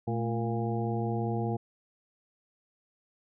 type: harmonic tone with a mistuned harmonic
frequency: 116.54 Hz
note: A#2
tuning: in tune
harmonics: 1 / 2 / 3 / 4 / 6 / 7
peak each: -31 / -34 / -36 / -37 / -39 / -39 dBFS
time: 0.07-1.57 s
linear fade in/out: 10 ms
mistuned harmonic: 2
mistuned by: -88 cents
effects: none